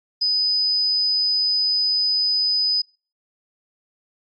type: tone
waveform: sine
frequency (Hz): 4998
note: D#8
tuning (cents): +7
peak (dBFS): -17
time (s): 0.21-2.82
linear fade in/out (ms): 10
effects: noise-tail reverb RT60 0.4 s tail -26 dB re dry + AAC 64 kbps